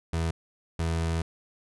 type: tone bursts at uneven times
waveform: 30% pulse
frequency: 82.41 Hz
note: E2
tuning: in tune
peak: -23 dBFS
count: 2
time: 0.13-0.31 / 0.79-1.22 s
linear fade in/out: 5 ms
effects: resampled to 24000 Hz